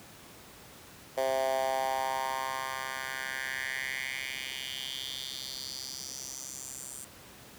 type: tone with high-pass filter sweep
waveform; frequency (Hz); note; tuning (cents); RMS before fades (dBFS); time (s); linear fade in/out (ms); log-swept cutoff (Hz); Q
10% pulse; 132.5; C3; +22; -35; 1.17-7.05; 10; 570 to 8400; 3.8
effects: pink hiss -51 dBFS RMS until 7.58 s + high-pass 80 Hz 12 dB/octave